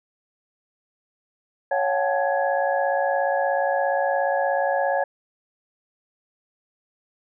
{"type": "tone cluster", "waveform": "sine", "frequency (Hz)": [555, 714, 771, 866, 1671], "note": ["C#5", "F5", "G5", "A5", "G#6"], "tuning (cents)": [2, 38, -29, -28, 10], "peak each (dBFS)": [-23, -26, -27, -28, -29], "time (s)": [1.71, 5.04], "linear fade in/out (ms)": 5, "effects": []}